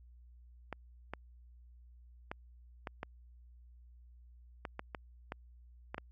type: clicks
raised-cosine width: 0.5 ms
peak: -24 dBFS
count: 11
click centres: 0.727 / 1.136 / 2.315 / 2.872 / 3.031 / 4.652 / 4.794 / 4.948 / 5.321 / 5.945 / 5.981 s
effects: added 60 Hz sine -55 dBFS peak until 6.11 s + AAC 32 kbps